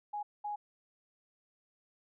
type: tone bursts at uneven times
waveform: sine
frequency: 830.6 Hz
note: G#5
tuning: in tune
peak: -35 dBFS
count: 2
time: 0.13-0.23 / 0.44-0.56 s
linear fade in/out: 10 ms
effects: none